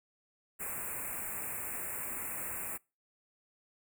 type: band-stop noise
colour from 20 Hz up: white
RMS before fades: -39 dBFS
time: 0.59-2.78 s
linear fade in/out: 20 ms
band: 2600 to 7400 Hz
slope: 96 dB/octave
effects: noise-tail reverb RT60 0.3 s tail -26 dB re dry

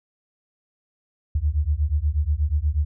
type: beating tone pair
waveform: sine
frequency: 70.7 / 79 Hz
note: C#2 / D#2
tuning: +35 / +27 cents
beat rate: 8.3 Hz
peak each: -22 dBFS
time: 1.35-2.85 s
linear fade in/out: 5 ms
effects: none

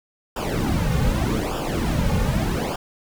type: noise with flanger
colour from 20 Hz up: brown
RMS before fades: -22 dBFS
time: 0.36-2.76 s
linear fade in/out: 5 ms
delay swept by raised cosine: 0.48 to 3.08 ms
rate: 0.83 Hz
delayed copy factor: -0.8
effects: none

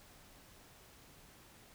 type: silence
effects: pink hiss -60 dBFS RMS until 1.74 s

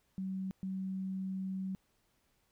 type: tone bursts at uneven times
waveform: sine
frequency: 189.8 Hz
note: F#3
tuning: 44 cents sharp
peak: -35 dBFS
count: 2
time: 0.18-0.51 / 0.63-1.75 s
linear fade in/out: 0 ms
effects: pink hiss -75 dBFS RMS until 2.51 s

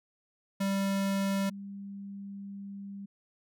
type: tone pair in turn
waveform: square / sine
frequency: 196 / 198.74 Hz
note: G3 / G3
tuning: 0 / +24 cents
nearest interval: unison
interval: 24 cents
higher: second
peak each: -28 / -39 dBFS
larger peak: first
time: 0.6-1.5 / 1.5-3.06 s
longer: second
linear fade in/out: 10 ms
effects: none

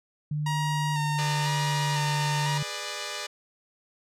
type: tone with pitch glide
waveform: sine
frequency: 150 to 147 Hz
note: D3 to D3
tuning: +37 to +2 cents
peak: -26 dBFS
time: 0.31-2.63 s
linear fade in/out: 5 ms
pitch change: -35 cents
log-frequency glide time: 0.58-1.89 s
type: tone with vibrato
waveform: sawtooth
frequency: 932.3 Hz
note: A#5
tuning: in tune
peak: -25 dBFS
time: 0.46-2.58 s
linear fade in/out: 5 ms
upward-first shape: square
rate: 1 Hz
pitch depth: 29 cents each way
type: chord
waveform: 5% pulse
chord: G# diminished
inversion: none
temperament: equal with one note detuned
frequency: 415.3 / 493.9 / 594.2 Hz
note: G#4 / B4 / D5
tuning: 0 / 0 / +20 cents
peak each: -27 / -27 / -23 dBFS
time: 1.18-3.27 s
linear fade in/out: 10 ms
effects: low-pass 10000 Hz 12 dB/octave

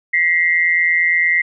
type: tone pair together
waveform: sine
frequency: 1924.3 / 2093 Hz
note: B6 / C7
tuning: -45 / 0 cents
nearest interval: minor second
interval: 145 cents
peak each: -15 dBFS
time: 0.13-1.42 s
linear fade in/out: 10 ms
effects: none

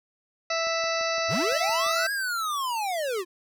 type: harmonic tone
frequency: 659.3 Hz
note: E5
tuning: in tune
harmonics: 1 / 2 / 3 / 4 / 6 / 7 / 8 / 9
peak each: -28 / -31 / -33 / -34 / -36 / -36 / -37 / -38 dBFS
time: 0.5-2.07 s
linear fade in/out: 5 ms
type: click train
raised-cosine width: 1 ms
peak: -31 dBFS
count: 8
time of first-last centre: 0.67-1.865 s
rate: 5.86 Hz
type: linear two-way sweep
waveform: square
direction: up then down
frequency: 67 to 1663 to 337.3 Hz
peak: -27 dBFS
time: 1.28-3.25 s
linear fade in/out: 50 ms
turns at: 2.12 s
effects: none

